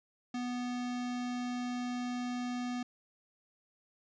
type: tone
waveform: square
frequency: 246.2 Hz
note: B3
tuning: 5 cents flat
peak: -35 dBFS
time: 0.34-2.83 s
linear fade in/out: 5 ms
effects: resampled to 16000 Hz